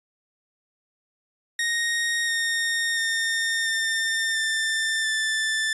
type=tone with pitch steps; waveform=sawtooth; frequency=1864.7 / 1844.3 / 1824.2 / 1804.3 / 1784.6 / 1765.1 Hz; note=A#6 / A#6 / A#6 / A6 / A6 / A6; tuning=0 / -19 / -38 / +43 / +24 / +5 cents; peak=-19 dBFS; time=1.59-5.73 s; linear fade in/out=2 ms; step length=690 ms; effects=resampled to 24000 Hz